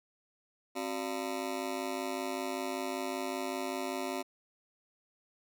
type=ring-modulated tone; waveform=20% pulse; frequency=320 Hz; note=D#4; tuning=49 cents sharp; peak=-26 dBFS; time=0.75-4.23 s; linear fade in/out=20 ms; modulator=52.6 Hz; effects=none